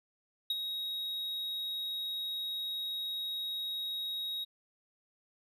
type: tone with ADSR envelope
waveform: triangle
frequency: 3787 Hz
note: A#7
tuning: 27 cents sharp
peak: -26 dBFS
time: 0.5-4.45 s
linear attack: 4 ms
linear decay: 32 ms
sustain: -7 dB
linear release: 19 ms
effects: none